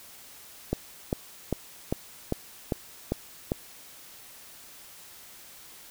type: click train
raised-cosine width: 2 ms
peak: -12 dBFS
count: 8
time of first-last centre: 0.73-3.519 s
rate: 2.51 Hz
effects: white hiss -49 dBFS RMS until 5.9 s